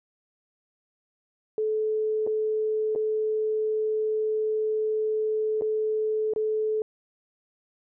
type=tone with dropouts; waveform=sine; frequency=432.9 Hz; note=A4; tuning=28 cents flat; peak=-23 dBFS; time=1.58-6.82 s; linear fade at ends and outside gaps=1 ms; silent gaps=2.266-2.273 / 2.951-2.959 / 5.611-5.62 / 6.336-6.361 s; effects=none